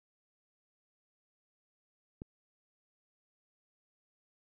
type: click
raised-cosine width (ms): 3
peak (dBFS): -29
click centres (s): 2.219
effects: none